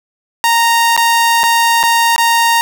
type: tone with dropouts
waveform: sawtooth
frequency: 928 Hz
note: A#5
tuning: 8 cents flat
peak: -5 dBFS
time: 0.44-2.61 s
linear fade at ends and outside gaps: 0 ms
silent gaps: 0.965-0.976 / 1.433-1.438 / 1.83-1.836 / 2.162-2.18 s
effects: none